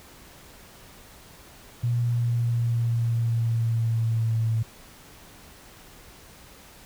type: tone with pitch glide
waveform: sine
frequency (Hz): 119.7 to 112.33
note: A#2 to A2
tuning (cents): +46 to +36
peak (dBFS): -21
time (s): 1.83-4.63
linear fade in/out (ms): 10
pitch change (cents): -110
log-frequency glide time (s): 1.98-4.5
effects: pink hiss -49 dBFS RMS until 6.85 s